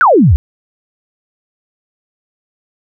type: exponential sweep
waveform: sine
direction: down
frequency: 1587 to 62.8 Hz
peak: -4 dBFS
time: 0.01-0.36 s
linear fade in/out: 0 ms
effects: none